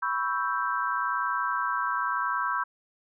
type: chord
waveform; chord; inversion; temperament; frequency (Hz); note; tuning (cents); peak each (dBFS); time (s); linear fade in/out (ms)
sine; C# half-diminished seventh; third; equal; 987.8 / 1108.7 / 1318.5 / 1568; B5 / C#6 / E6 / G6; 0 / 0 / 0 / 0; -31; 0.02-2.64; 10
effects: none